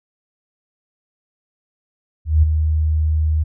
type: tone with ADSR envelope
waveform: sine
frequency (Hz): 77.78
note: D#2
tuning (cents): 0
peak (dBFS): -7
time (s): 2.25-3.44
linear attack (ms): 180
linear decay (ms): 9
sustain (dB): -7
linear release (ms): 15
effects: none